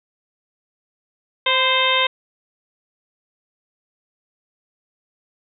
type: harmonic tone with a mistuned harmonic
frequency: 523.3 Hz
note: C5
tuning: in tune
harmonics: 1 / 2 / 3 / 4 / 5 / 6 / 7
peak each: -24 / -21 / -27 / -22 / -24 / -22 / -22 dBFS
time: 1.46-2.07 s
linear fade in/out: 5 ms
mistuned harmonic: 2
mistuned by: -38 cents
effects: none